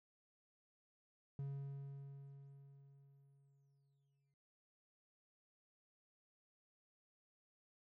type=tone with exponential decay; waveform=triangle; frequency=138.9 Hz; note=C#3; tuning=4 cents sharp; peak=-39 dBFS; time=1.39-4.34 s; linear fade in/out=2 ms; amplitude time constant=640 ms; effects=none